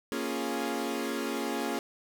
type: chord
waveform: sawtooth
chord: Bb minor seventh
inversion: none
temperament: equal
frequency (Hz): 233.1 / 277.2 / 349.2 / 415.3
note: Bb3 / Db4 / F4 / Ab4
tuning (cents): 0 / 0 / 0 / 0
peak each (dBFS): -32 / -31 / -33 / -33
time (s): 0.12-1.79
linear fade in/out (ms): 0
effects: none